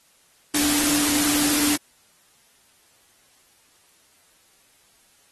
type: tone in noise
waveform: sine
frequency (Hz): 293.6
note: D4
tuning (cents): 0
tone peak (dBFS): -23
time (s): 0.54-1.76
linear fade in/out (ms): 5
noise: white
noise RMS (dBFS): -22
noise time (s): 0.54-1.76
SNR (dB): -4
effects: white hiss -59 dBFS RMS until 5.31 s + AAC 32 kbps